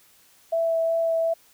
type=tone with vibrato; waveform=sine; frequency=659.3 Hz; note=E5; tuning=in tune; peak=-20 dBFS; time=0.52-1.34 s; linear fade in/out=10 ms; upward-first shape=sine; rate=2.7 Hz; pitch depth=9 cents each way; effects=white hiss -57 dBFS RMS until 1.53 s